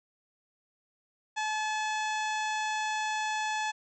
harmonic tone, 860 Hz, A5, 40 cents flat, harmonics 1 / 2 / 3 / 4 / 5 / 6 / 7 / 8 / 9, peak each -31 / -35 / -39 / -42 / -47 / -51 / -46 / -47 / -51 dBFS, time 1.36-3.72 s, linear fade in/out 20 ms, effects none

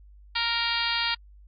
harmonic tone, 466.2 Hz, A#4, in tune, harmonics 2 / 3 / 4 / 5 / 6 / 7 / 8 / 9 / 10, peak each -33 / -33 / -33 / -33 / -33 / -33 / -33 / -33 / -33 dBFS, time 0.35-1.15 s, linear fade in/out 10 ms, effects added 50 Hz sine -48 dBFS peak until 1.47 s + AAC 64 kbps

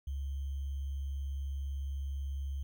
sine tone with sample-and-hold, 69 Hz, C#2, 7 cents flat, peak -34 dBFS, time 0.07-2.63 s, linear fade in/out 5 ms, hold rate 3150 Hz, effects none

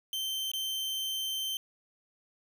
40% pulse tone with dropouts, 3111 Hz, G7, 14 cents flat, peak -31 dBFS, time 0.13-1.57 s, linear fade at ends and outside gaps 1 ms, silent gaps 0.516-0.535 s, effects none

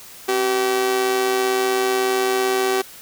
sawtooth tone with amplitude modulation, 383.1 Hz, G4, 40 cents flat, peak -11 dBFS, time 0.28-2.82 s, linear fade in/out 10 ms, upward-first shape sine, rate 118 Hz, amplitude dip 55%, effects white hiss -41 dBFS RMS until 3.01 s

